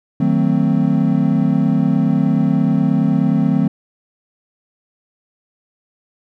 triangle chord, D# diminished seventh, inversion none, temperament equal with one note detuned, 155.56 / 185 / 224.8 / 261.6 Hz, D#3 / F#3 / A3 / C4, 0 / 0 / +37 / 0 cents, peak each -16 dBFS, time 0.2-3.68 s, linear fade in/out 5 ms, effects none

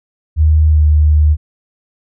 sine tone with pitch glide, 77.5 to 75.86 Hz, D#2 to D#2, -6 to -43 cents, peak -6 dBFS, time 0.36-1.37 s, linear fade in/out 50 ms, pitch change -37 cents, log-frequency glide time 0.7-0.81 s, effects none

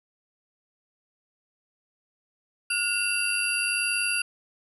sine tone cluster, 1434 / 2648 / 2749 / 4728 / 10870 Hz, F6 / E7 / F7 / D8 / F9, +45 / +7 / -28 / +11 / -48 cents, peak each -31 / -33 / -27 / -32 / -31 dBFS, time 2.7-4.22 s, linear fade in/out 5 ms, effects none

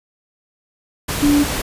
sine tone in noise, 290 Hz, D4, 22 cents flat, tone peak -11 dBFS, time 1.22-1.44 s, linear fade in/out 10 ms, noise pink, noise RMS -22 dBFS, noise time 1.08-1.62 s, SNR +8 dB, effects resampled to 32000 Hz

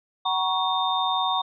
sine tone cluster, 752 / 946 / 1110 / 3641 Hz, F#5 / A#5 / C#6 / A#7, +28 / +25 / +2 / -41 cents, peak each -27 dBFS, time 0.25-1.42 s, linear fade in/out 10 ms, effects none

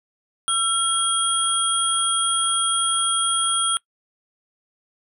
sine tone cluster, 1349 / 3272 / 9400 Hz, E6 / G#7 / D9, +40 / -26 / +1 cents, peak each -23 dBFS, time 0.48-3.77 s, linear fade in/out 0 ms, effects noise-tail reverb RT60 0.1 s tail -23 dB re dry

